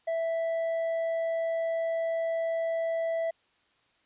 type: tone with hard clipping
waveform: triangle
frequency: 659.3 Hz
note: E5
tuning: in tune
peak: -28 dBFS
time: 0.07-3.31 s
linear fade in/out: 10 ms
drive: 7 dB
effects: white hiss -68 dBFS RMS until 4.05 s + resampled to 8000 Hz